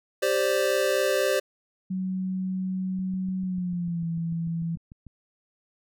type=chord; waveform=square; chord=G suspended fourth; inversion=none; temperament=equal; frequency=392 / 523.3 / 587.3 Hz; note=G4 / C5 / D5; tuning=0 / 0 / 0 cents; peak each=-28 / -26 / -27 dBFS; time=0.22-1.4 s; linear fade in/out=10 ms
type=tone with pitch glide; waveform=sine; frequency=186.9 to 166.51 Hz; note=F#3 to E3; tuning=+18 to +18 cents; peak=-26 dBFS; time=1.9-4.76 s; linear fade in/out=10 ms; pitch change=-200 cents; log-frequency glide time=3.42-4.06 s
type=click train; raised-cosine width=5 ms; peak=-32 dBFS; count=15; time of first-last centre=2.99-5.067 s; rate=6.74 Hz
effects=none